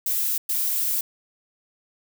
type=noise bursts at uneven times; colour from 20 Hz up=violet; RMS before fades=-24 dBFS; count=2; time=0.06-0.38 / 0.49-1.01 s; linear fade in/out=5 ms; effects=none